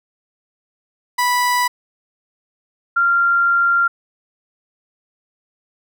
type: tone pair in turn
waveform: 30% pulse / sine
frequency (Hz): 985 / 1386.6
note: B5 / F6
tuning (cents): -5 / -13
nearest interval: tritone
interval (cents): 592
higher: second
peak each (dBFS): -12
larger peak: neither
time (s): 1.18-1.68 / 2.96-3.88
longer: second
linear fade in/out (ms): 10
effects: none